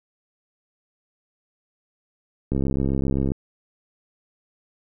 click train, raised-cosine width 3 ms, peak -11 dBFS, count 55, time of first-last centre 2.52-3.319 s, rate 67.6 Hz, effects none

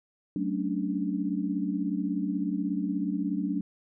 sine chord, D major seventh, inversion first, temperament equal with one note detuned, 188.56 / 220 / 277.2 / 293.7 Hz, F#3 / A3 / C#4 / D4, +33 / 0 / 0 / 0 cents, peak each -31 / -34 / -34 / -31 dBFS, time 0.36-3.61 s, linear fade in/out 2 ms, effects none

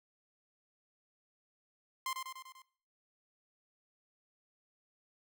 sawtooth tone with echo, 1046.5 Hz, C6, in tune, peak -31 dBFS, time 2.06-2.13 s, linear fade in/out 2 ms, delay 98 ms, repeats 5, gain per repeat -4 dB, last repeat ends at 2.62 s, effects noise-tail reverb RT60 0.5 s tail -19 dB re dry

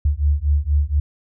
sine beating tone pair, 71 / 75.2 Hz, C#2 / D2, +42 / +42 cents, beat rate 4.2 Hz, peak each -18 dBFS, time 0.05-1 s, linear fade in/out 5 ms, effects none

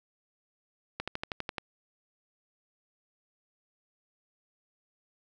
slowing click train, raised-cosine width 0.3 ms, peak -17 dBFS, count 8, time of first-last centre 1-1.582 s, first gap 76 ms, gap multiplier 1.03, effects none

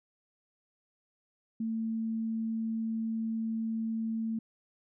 sine tone, 224.1 Hz, A3, 32 cents sharp, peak -30 dBFS, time 1.6-4.39 s, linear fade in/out 5 ms, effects none

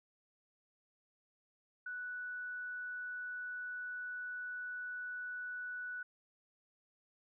sine tone, 1480 Hz, F#6, in tune, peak -40 dBFS, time 1.86-6.03 s, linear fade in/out 5 ms, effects none

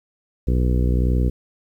harmonic tone, 61.74 Hz, B1, in tune, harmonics 1 / 2 / 3 / 4 / 5 / 6 / 7 / 8, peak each -17 / -23 / -27 / -29 / -31 / -33 / -34 / -35 dBFS, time 0.47-1.3 s, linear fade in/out 10 ms, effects 9-bit

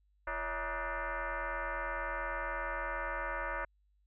sine tone with frequency modulation, 261.6 Hz, C4, in tune, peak -34 dBFS, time 0.27-3.65 s, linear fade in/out 5 ms, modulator 303 Hz, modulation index 5.5, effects added 50 Hz sine -68 dBFS peak until 4.06 s

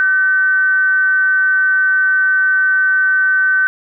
sine tone with frequency modulation, 1522 Hz, F#6, 48 cents sharp, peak -10 dBFS, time 0-3.67 s, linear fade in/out 0 ms, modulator 338 Hz, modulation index 0.21, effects none

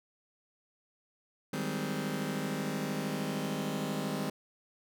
sawtooth chord, Ab major seventh, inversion second, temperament just, 155.74 / 194.67 / 207.7 / 259.6 Hz, Eb3 / G3 / Ab3 / C4, +2 / -12 / 0 / -13 cents, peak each -34 dBFS, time 1.53-4.3 s, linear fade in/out 5 ms, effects none

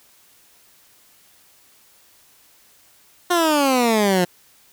15% pulse exponential sweep, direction down, 359.9 to 174.61 Hz, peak -9 dBFS, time 3.3-4.25 s, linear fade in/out 10 ms, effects white hiss -54 dBFS RMS until 4.72 s

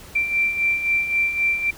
sine beating tone pair, 2349 / 2352.8 Hz, D7 / D7, 0 / +3 cents, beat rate 3.8 Hz, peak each -26 / -19 dBFS, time 0.15-1.71 s, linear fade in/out 10 ms, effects added 67 Hz sine -49 dBFS peak until 1.77 s + pink hiss -43 dBFS RMS until 1.77 s

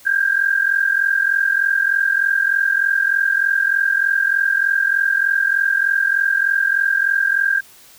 sine tone pair together, 1575 / 1618.3 Hz, G6 / G#6, +8 / -45 cents, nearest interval unison, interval 47 cents, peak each -17 dBFS, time 0.05-7.61 s, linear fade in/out 20 ms, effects white hiss -46 dBFS RMS until 7.98 s

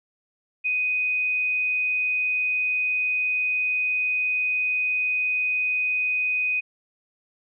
sine tone, 2497 Hz, D#7, 6 cents sharp, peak -21 dBFS, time 0.64-6.61 s, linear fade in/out 20 ms, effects none

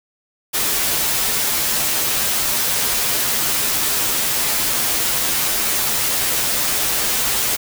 white noise with comb filter, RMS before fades -19 dBFS, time 0.53-7.57 s, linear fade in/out 20 ms, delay 11 ms, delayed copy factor -0.7, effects none

